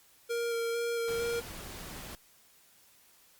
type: tone with vibrato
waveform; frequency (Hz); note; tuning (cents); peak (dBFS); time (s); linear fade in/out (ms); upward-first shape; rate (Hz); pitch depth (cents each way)
square; 466.2; A#4; 0; -31; 0.29-1.41; 20; square; 2.2; 11
type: noise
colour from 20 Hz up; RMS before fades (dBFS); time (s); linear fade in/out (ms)
pink; -44; 1.08-2.15; 0
effects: white hiss -62 dBFS RMS until 3.39 s + Opus 48 kbps